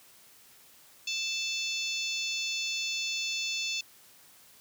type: harmonic tone with a mistuned harmonic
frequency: 880 Hz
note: A5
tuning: in tune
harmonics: 3 / 4 / 5 / 6 / 7 / 8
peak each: -34 / -36 / -38 / -40 / -41 / -42 dBFS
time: 1.07-3.81 s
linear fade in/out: 5 ms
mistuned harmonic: 8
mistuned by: -36 cents
effects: white hiss -57 dBFS RMS until 4.6 s + high-pass 60 Hz 12 dB/octave